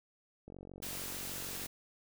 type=click train; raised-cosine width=2 ms; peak=-36 dBFS; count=56; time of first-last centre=0.48-1.66 s; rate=46.6 Hz
type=noise; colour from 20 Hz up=white; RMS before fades=-42 dBFS; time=0.82-1.67 s; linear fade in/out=10 ms
effects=none